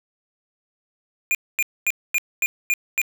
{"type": "tone bursts", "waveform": "square", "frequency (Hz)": 2417, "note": "D7", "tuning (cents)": 49, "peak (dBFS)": -18, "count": 7, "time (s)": [1.31, 3.016], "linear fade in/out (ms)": 0, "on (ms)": 38, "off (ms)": 240, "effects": []}